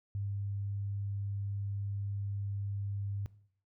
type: tone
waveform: sine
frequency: 100.2 Hz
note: G2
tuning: 38 cents sharp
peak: -33 dBFS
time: 0.15-3.26 s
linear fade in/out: 0 ms
effects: noise-tail reverb RT60 0.6 s tail -19 dB re dry